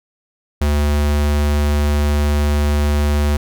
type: tone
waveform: square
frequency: 73.42 Hz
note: D2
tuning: in tune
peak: -14 dBFS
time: 0.61-3.37 s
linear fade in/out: 5 ms
effects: none